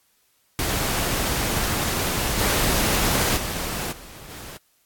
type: noise with level steps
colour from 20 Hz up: pink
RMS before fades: -24 / -21 / -28 / -42 / -38 dBFS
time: 0.59-4.57 s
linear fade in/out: 0 ms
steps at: 2.38 / 3.36 / 3.91 / 4.29 s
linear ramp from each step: 20 ms
effects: white hiss -64 dBFS RMS until 4.85 s + AAC 64 kbps